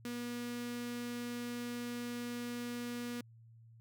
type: tone with notch filter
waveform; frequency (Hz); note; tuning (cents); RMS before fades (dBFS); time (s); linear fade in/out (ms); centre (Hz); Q
sawtooth; 241; B3; -42; -41; 0.05-3.21; 2; 800; 1.2
effects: added 114 Hz sine -56 dBFS peak until 3.8 s